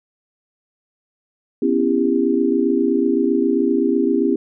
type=chord; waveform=sine; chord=C# half-diminished seventh; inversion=third; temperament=just; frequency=249.5 / 277.2 / 332.6 / 399.1 Hz; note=B3 / C#4 / E4 / G4; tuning=+18 / 0 / +16 / +31 cents; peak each=-20 dBFS; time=1.62-4.36 s; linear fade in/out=5 ms; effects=none